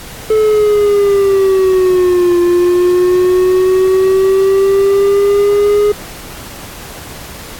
triangle exponential two-way sweep, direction down then up, 436.4 to 349.2 to 415.9 Hz, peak -5 dBFS, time 0.3-5.92 s, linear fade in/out 5 ms, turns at 2.38 s, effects pink hiss -30 dBFS RMS until 7.59 s + AAC 64 kbps

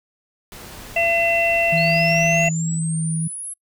pink noise, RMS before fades -38 dBFS, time 0.52-2.48 s, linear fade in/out 0 ms
harmonic tone, 675 Hz, E5, 41 cents sharp, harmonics 1 / 3 / 4, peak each -19 / -25 / -19 dBFS, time 0.96-2.49 s, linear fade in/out 5 ms
sine tone, 162.1 Hz, E3, 29 cents flat, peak -20 dBFS, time 1.72-3.28 s, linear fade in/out 10 ms
sine linear sweep, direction up, 4135 to 10930 Hz, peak -28 dBFS, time 1.77-3.54 s, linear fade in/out 10 ms
effects noise-tail reverb RT60 0.1 s tail -24 dB re dry

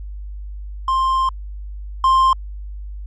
triangle tone pair in turn, 1053 / 1053 Hz, C6 / C6, +11 / +11 cents, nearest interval unison, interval 0 cents, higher neither, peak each -13 / -9 dBFS, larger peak second, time 0.88-1.29 / 2.04-2.33 s, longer first, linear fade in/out 2 ms, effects added 50 Hz sine -28 dBFS peak until 3.06 s + resampled to 22050 Hz

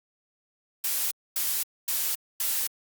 blue noise bursts, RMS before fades -27 dBFS, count 4, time 0.84-2.67 s, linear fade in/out 2 ms, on 270 ms, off 250 ms, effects Opus 48 kbps

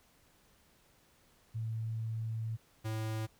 sine / square tone pair in turn, 112.1 / 109.98 Hz, A2 / A2, +33 / 0 cents, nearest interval unison, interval 33 cents, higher first, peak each -34 / -35 dBFS, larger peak first, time 1.54-2.57 / 2.84-3.27 s, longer first, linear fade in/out 20 ms, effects pink hiss -67 dBFS RMS until 3.39 s

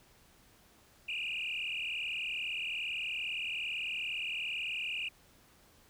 sine tone with frequency modulation, 2637 Hz, E7, in tune, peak -33 dBFS, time 1.08-5.09 s, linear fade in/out 10 ms, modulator 38.8 Hz, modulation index 6.4, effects tanh soft clip ceiling -30 dBFS + pink hiss -63 dBFS RMS until 5.89 s

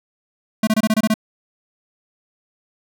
square tone bursts, 217.8 Hz, A3, 17 cents flat, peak -14 dBFS, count 8, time 0.63-1.141 s, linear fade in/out 5 ms, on 42 ms, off 25 ms, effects none

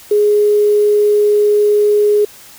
sine tone with quantisation, 416.5 Hz, G#4, 5 cents sharp, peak -8 dBFS, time 0.11-2.25 s, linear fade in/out 5 ms, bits 6, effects white hiss -39 dBFS RMS until 2.58 s

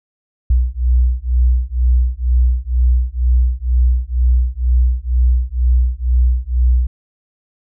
sine beating tone pair, 60.6 / 62.7 Hz, B1 / B1, -32 / +27 cents, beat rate 2.1 Hz, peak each -14 dBFS, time 0.5-6.87 s, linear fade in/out 5 ms, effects none

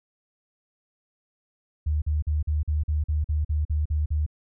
sine tone bursts, 75.8 Hz, D#2, 45 cents flat, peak -21 dBFS, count 12, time 1.86-4.264 s, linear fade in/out 10 ms, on 160 ms, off 44 ms, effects none

